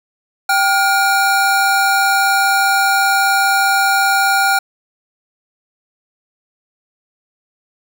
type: tone pair together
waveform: square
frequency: 784 / 1423 Hz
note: G5 / F6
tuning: 0 / +32 cents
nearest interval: minor seventh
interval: 1032 cents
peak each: -15 / -15 dBFS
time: 0.49-4.59 s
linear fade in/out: 5 ms
effects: none